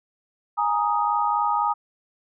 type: chord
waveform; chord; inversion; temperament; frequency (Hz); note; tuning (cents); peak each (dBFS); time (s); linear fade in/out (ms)
sine; Ab suspended second; none; just; 830.6 / 934.4 / 1245.9; Ab5 / Bb5 / Eb6; 0 / +4 / +2; -24; 0.57-1.74; 20
effects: none